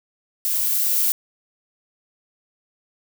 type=noise with level ramp; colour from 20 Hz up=violet; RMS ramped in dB=-22 to -19 dBFS; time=0.45-1.12 s; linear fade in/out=0 ms; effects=none